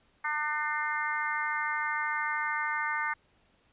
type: harmonic tone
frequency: 301.1 Hz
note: D4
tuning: 43 cents sharp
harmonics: 3 / 4 / 5 / 6 / 7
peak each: -35 / -35 / -35 / -35 / -35 dBFS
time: 0.24-3.14 s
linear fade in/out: 10 ms
effects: pink hiss -67 dBFS RMS until 3.72 s + resampled to 8000 Hz